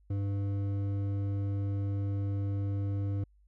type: tone with hard clipping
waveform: sine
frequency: 99.7 Hz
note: G2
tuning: 30 cents sharp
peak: -31 dBFS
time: 0.1-3.24 s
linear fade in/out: 5 ms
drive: 9 dB
effects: added 50 Hz sine -60 dBFS peak until 3.47 s